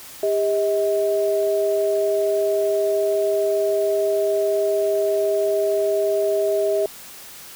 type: tone pair together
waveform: sine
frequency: 401.2 / 636 Hz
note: G4 / D#5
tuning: +40 / +38 cents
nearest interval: minor sixth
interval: 798 cents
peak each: -20 dBFS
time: 0.23-6.86 s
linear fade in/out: 2 ms
effects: white hiss -40 dBFS RMS until 7.55 s